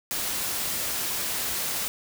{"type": "noise", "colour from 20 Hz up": "white", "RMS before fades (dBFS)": -29, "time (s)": [0.11, 1.88], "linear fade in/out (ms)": 0, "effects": []}